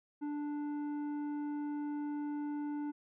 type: tone with tanh clipping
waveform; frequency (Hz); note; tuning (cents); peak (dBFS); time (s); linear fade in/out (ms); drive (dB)
sine; 293.7; D4; 0; -37; 0.21-2.92; 20; 9
effects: none